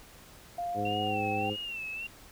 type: tone with pitch glide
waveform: sine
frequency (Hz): 698.5 to 775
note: F5 to G5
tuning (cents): 0 to -20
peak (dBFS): -31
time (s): 0.58-1.5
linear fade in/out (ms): 5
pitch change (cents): +180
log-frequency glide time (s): 0.71-1.21
type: harmonic tone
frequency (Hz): 103.8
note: G#2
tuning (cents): 0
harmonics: 1 / 2 / 3 / 4 / 5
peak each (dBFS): -38 / -38 / -38 / -38 / -38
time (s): 0.74-1.57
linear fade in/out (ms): 50
type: tone with vibrato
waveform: sine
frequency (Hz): 2722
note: F7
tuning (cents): -45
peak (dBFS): -35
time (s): 0.85-2.07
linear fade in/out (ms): 5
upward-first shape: sine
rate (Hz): 1.7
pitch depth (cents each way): 92
effects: pink hiss -53 dBFS RMS until 2.31 s